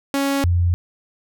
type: tone pair in turn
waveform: sawtooth / sine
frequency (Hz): 277.2 / 87.31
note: C#4 / F2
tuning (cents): 0 / 0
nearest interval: octave + minor sixth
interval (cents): 2000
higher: first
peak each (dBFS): -14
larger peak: neither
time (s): 0.14-0.44 / 0.44-0.74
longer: neither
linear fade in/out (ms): 0
effects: none